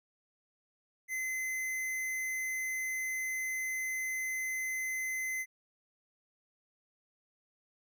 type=tone; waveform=square; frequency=2050 Hz; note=C7; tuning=36 cents flat; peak=-34 dBFS; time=1.08-5.46 s; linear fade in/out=50 ms; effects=none